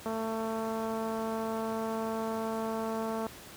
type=click train; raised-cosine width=1 ms; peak=-22 dBFS; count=716; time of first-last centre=0.06-3.266 s; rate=223 Hz; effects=pink hiss -48 dBFS RMS until 3.56 s + high-pass 80 Hz 12 dB/octave